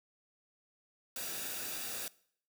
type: noise with comb filter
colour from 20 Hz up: white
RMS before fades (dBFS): -40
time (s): 1.16-2.08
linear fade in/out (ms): 2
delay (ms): 0.95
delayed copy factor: -0.5
effects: noise-tail reverb RT60 0.6 s tail -21 dB re dry